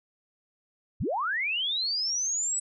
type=linear sweep; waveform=sine; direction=up; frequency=44.69 to 7980 Hz; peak=-26 dBFS; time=1-2.6 s; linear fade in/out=10 ms; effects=none